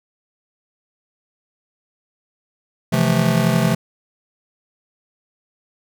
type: chord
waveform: square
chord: F major seventh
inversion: second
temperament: just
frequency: 130.96 / 163.7 / 174.61 / 218.3 Hz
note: C3 / E3 / F3 / A3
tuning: +2 / -12 / 0 / -13 cents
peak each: -21 dBFS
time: 2.92-3.75 s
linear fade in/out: 10 ms
effects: none